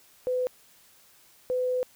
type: tone pair in turn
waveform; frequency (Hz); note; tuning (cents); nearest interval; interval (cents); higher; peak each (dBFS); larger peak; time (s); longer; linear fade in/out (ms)
sine; 504 / 504; B4 / B4; +35 / +35; unison; 0; neither; -24; neither; 0.27-0.47 / 1.5-1.83; second; 0
effects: white hiss -58 dBFS RMS until 1.95 s